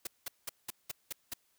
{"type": "noise bursts", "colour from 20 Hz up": "white", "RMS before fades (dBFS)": -38, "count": 7, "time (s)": [0.05, 1.337], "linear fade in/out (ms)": 5, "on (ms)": 21, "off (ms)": 190, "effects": ["white hiss -73 dBFS RMS until 1.58 s"]}